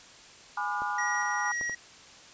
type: chord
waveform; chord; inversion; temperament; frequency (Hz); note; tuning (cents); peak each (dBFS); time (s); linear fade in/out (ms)
sine; G# diminished seventh; none; just; 830.6 / 996.7 / 1196.1 / 1435.3; G#5 / B5 / D6 / F6; 0 / +16 / +31 / +47; -33 / -35 / -35 / -34; 0.57-1.52; 5
type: clicks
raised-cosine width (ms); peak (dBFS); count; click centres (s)
1; -27; 3; 0.82 / 1.612 / 1.696
type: tone with tremolo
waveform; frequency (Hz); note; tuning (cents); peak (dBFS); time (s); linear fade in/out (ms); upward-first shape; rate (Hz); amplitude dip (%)
square; 1906; A#6; +38; -30; 0.98-1.75; 5; square; 2.1; 25
effects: white hiss -51 dBFS RMS until 2.33 s + resampled to 16000 Hz